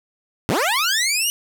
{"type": "linear sweep", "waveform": "15% pulse", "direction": "up", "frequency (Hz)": [83.4, 2960], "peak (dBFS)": -11, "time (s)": [0.49, 1.3], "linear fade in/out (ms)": 0, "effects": []}